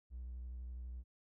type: tone with vibrato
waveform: triangle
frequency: 61.6 Hz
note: B1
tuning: 4 cents flat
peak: -40 dBFS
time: 0.1-1.04 s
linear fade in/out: 50 ms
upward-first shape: sine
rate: 12 Hz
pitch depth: 36 cents each way
effects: tanh soft clip ceiling -39 dBFS